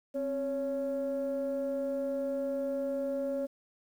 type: tone pair together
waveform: sine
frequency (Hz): 265.4 / 557.2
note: C4 / C#5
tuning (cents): +25 / +9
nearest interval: octave + minor second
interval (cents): 1284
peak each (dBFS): -34 / -30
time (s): 0.14-3.47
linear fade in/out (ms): 20
effects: tanh soft clip ceiling -26 dBFS + 10-bit